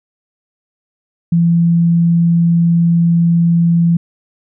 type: tone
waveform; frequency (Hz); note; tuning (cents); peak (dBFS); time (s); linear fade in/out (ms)
sine; 169.2; E3; +45; -8; 1.32-3.97; 5
effects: none